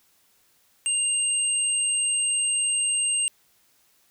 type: tone pair together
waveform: sine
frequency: 2799 / 8388 Hz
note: F7 / C9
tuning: +3 / +3 cents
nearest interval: octave + perfect fifth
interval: 1900 cents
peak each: -28 / -22 dBFS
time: 0.86-3.28 s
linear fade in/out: 0 ms
effects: white hiss -63 dBFS RMS until 4.1 s